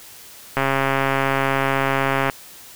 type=click train; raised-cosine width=0.5 ms; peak=-4 dBFS; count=236; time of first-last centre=0.57-2.298 s; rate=136 Hz; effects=white hiss -42 dBFS RMS until 2.75 s